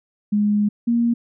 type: tone pair in turn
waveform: sine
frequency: 207.7 / 235.1 Hz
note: G#3 / A#3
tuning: 0 / +15 cents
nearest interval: major second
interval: 215 cents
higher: second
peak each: -15 dBFS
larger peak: neither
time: 0.32-0.69 / 0.87-1.14 s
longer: first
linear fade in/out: 10 ms
effects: none